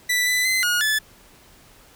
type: tone with pitch steps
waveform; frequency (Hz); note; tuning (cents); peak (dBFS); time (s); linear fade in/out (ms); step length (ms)
sawtooth; 1976 / 1997 / 2050 / 1440 / 1733; B6 / B6 / C7 / F#6 / A6; 0 / +19 / -36 / -47 / -27; -15; 0.09-0.99; 10; 180
effects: pink hiss -51 dBFS RMS until 1.95 s